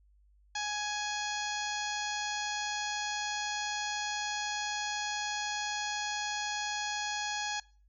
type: harmonic tone with a mistuned harmonic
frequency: 834 Hz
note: G#5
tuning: 7 cents sharp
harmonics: 1 / 2 / 3 / 4 / 5 / 6 / 7 / 8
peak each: -37 / -38 / -43 / -42 / -43 / -44 / -46 / -43 dBFS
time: 0.55-7.6 s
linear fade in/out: 5 ms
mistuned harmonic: 5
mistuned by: +39 cents
effects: noise-tail reverb RT60 0.4 s tail -23 dB re dry + added 50 Hz sine -61 dBFS peak until 7.88 s